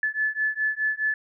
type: beating tone pair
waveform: sine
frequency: 1729 / 1733.8 Hz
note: A6 / A6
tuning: -31 / -26 cents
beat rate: 4.8 Hz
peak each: -26 dBFS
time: 0.03-1.14 s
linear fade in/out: 2 ms
effects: none